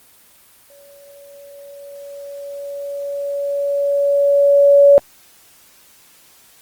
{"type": "tone with exponential growth", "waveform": "sine", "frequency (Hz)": 566, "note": "C#5", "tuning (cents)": 36, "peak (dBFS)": -4, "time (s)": [0.7, 4.98], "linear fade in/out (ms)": 0, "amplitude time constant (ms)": 930, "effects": ["white hiss -49 dBFS RMS until 6.61 s", "Opus 24 kbps"]}